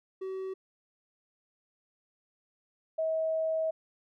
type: tone pair in turn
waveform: triangle / sine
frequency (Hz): 379.9 / 640.7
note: F#4 / E5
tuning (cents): +46 / -49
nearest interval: major sixth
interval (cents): 905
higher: second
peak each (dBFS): -32 / -27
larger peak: second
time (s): 0.21-0.54 / 2.98-3.71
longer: second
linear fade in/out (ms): 10
effects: none